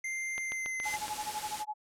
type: tone with pitch glide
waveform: square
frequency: 2093 to 2059 Hz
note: C7 to C7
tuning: 0 to -28 cents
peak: -34 dBFS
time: 0.04-0.96 s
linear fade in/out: 5 ms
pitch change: -28 cents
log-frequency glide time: 0.41-0.78 s
type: click train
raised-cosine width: 0.3 ms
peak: -24 dBFS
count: 6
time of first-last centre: 0.38-1.081 s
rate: 7.13 Hz
type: noise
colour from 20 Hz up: white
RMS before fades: -39 dBFS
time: 0.82-1.65 s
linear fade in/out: 50 ms
type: tone with tremolo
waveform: sine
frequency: 849 Hz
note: G#5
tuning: 38 cents sharp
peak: -32 dBFS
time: 0.85-1.74 s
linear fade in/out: 10 ms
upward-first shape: sine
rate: 12 Hz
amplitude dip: 100%
effects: low-pass 10000 Hz 12 dB/octave